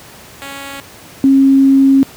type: tone pair in turn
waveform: 5% pulse / sine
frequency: 277.2 / 271 Hz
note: C#4 / C#4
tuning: 0 / -39 cents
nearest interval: unison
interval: 39 cents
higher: first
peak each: -15 / -5 dBFS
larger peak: second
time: 0.42-0.8 / 1.24-2.03 s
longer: second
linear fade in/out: 0 ms
effects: pink hiss -37 dBFS RMS until 2.16 s + high-pass 80 Hz 12 dB/octave